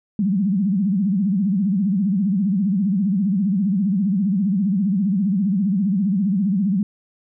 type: tone with vibrato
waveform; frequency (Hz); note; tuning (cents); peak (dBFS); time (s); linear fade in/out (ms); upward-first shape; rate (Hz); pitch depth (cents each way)
sine; 195.1; G3; -8; -16; 0.19-6.83; 2; sine; 15; 170
effects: none